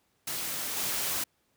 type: noise with level steps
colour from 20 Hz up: white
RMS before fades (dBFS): -34 / -31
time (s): 0.27-1.24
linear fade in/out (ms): 5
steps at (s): 0.76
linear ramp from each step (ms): 20
effects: pink hiss -72 dBFS RMS until 1.56 s + high-pass 80 Hz 12 dB/octave